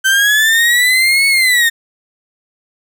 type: linear two-way sweep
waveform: 35% pulse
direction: up then down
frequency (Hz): 1539 to 2217 to 1816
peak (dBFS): -7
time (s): 0.04-1.7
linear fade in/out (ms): 20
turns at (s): 1.27
effects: none